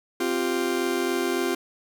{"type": "chord", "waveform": "40% pulse", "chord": "C suspended fourth", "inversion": "none", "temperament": "just", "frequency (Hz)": [261.6, 348.8, 392.4], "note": ["C4", "F4", "G4"], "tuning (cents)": [0, -2, 2], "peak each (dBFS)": [-29, -25, -28], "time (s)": [0.2, 1.55], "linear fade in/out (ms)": 5, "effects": []}